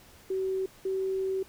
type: tone pair in turn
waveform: sine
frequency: 380 / 381.8 Hz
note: F#4 / G4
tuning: +46 / -46 cents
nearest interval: unison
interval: 8 cents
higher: second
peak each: -27 dBFS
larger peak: neither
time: 0.3-0.66 / 0.85-1.43 s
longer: second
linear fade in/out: 5 ms
effects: pink hiss -55 dBFS RMS until 1.48 s